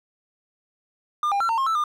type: tone with pitch steps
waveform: triangle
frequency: 1203 / 802 / 1357 / 910 / 1071 / 1320 / 1206 Hz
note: D6 / G5 / E6 / A#5 / C6 / E6 / D6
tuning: +41 / +39 / +50 / -42 / +40 / +2 / +46 cents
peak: -18 dBFS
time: 1.23-1.839 s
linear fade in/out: 2 ms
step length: 87 ms
effects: none